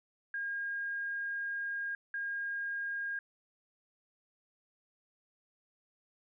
sine tone bursts at uneven times, 1621 Hz, G#6, 42 cents flat, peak -34 dBFS, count 2, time 0.34-1.95 / 2.14-3.19 s, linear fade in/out 2 ms, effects none

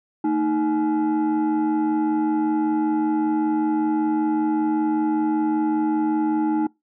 sine tone with frequency modulation, 311.1 Hz, D#4, in tune, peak -17 dBFS, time 0.24-6.67 s, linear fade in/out 5 ms, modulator 537 Hz, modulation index 0.73, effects noise-tail reverb RT60 0.2 s tail -25 dB re dry + tanh soft clip ceiling -15 dBFS

